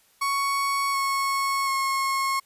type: tone with pitch steps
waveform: 35% pulse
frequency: 1112 / 1098.6 / 1085.3 Hz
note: C#6 / C#6 / C#6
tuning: +5 / -16 / -37 cents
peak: -21 dBFS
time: 0.21-2.4 s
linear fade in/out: 10 ms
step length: 730 ms
effects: white hiss -61 dBFS RMS until 2.45 s + resampled to 32000 Hz